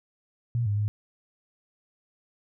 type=tone with pitch steps; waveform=sine; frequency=118.5 / 102.7 / 104.7 Hz; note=A#2 / G#2 / G#2; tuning=+29 / -19 / +15 cents; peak=-23 dBFS; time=0.55-0.88 s; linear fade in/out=0 ms; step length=110 ms; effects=none